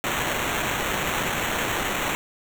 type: noise with sample-and-hold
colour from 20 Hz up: white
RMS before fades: -26 dBFS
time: 0.04-2.15 s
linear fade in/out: 0 ms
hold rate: 4900 Hz
effects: none